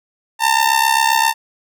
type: tone with amplitude modulation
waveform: sawtooth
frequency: 902 Hz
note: A5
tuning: 43 cents sharp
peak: -5 dBFS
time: 0.39-1.34 s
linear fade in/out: 50 ms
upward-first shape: sine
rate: 67.6 Hz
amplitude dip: 80%
effects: none